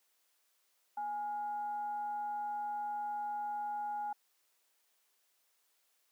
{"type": "tone with frequency modulation", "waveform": "sine", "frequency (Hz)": 830.6, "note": "G#5", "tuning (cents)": 0, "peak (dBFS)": -35, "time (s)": [0.97, 4.13], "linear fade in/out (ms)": 5, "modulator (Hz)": 589, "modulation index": 0.26, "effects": ["white hiss -75 dBFS RMS until 6.11 s", "high-pass 400 Hz 12 dB/octave"]}